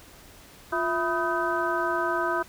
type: tone cluster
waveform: sine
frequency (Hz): 349.9 / 662 / 987 / 1256 / 1537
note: F4 / E5 / B5 / D#6 / G6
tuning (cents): +3 / +7 / -1 / +16 / -35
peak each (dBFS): -30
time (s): 0.72-2.43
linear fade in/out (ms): 10
effects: pink hiss -50 dBFS RMS until 2.48 s